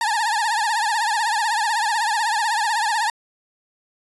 30% pulse tone with vibrato, 880 Hz, A5, in tune, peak -16 dBFS, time 0.01-3.1 s, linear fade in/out 2 ms, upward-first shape triangle, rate 16 Hz, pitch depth 150 cents each way, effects resampled to 24000 Hz

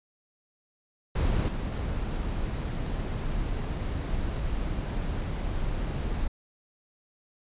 brown noise with level steps, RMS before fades -25 / -30 dBFS, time 1.15-6.28 s, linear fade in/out 10 ms, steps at 1.48 s, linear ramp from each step 2 ms, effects resampled to 8000 Hz

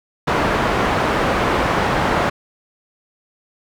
white low-pass noise, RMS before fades -18 dBFS, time 0.27-2.3 s, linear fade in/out 10 ms, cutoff 1200 Hz, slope 12 dB/octave, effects none

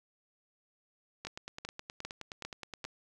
two click trains, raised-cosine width 0.2 ms, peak -22 / -24 dBFS, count 5 / 16, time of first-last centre 1.25-2.85 / 1.27-2.842 s, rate 2.5 / 9.54 Hz, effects none

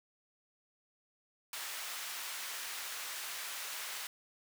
pink high-pass noise, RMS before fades -42 dBFS, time 1.53-4.07 s, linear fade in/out 2 ms, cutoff 1300 Hz, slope 12 dB/octave, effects none

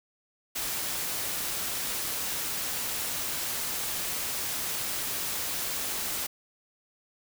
white noise, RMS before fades -32 dBFS, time 0.55-6.27 s, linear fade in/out 10 ms, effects none

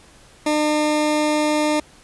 20% pulse tone, 302.1 Hz, D4, 49 cents sharp, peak -12 dBFS, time 0.46-1.8 s, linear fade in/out 5 ms, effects pink hiss -49 dBFS RMS until 2.03 s + resampled to 24000 Hz

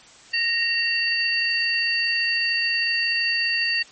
sine tone cluster, 1864 / 2740 / 4585 Hz, A#6 / F7 / D8, -1 / -34 / -42 cents, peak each -24 dBFS, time 0.33-3.83 s, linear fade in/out 10 ms, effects white hiss -48 dBFS RMS until 3.91 s + MP3 32 kbps

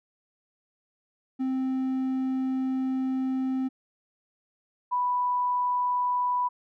triangle / sine tone pair in turn, 261.6 / 987.7 Hz, C4 / B5, 0 / 0 cents, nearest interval octave + major seventh, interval 2300 cents, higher second, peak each -23 dBFS, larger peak neither, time 1.39-3.69 / 4.91-6.49 s, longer first, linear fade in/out 20 ms, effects none

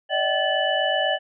sine tone cluster, 586 / 634 / 762 / 1734 / 2972 Hz, D5 / D#5 / G5 / A6 / F#7, -4 / +32 / -49 / -26 / +7 cents, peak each -26 dBFS, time 0.09-1.19 s, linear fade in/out 50 ms, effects none

